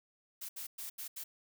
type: noise bursts at uneven times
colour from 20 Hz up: blue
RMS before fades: -43 dBFS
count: 5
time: 0.41-0.49 / 0.56-0.67 / 0.78-0.9 / 0.98-1.08 / 1.16-1.24 s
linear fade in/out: 10 ms
effects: none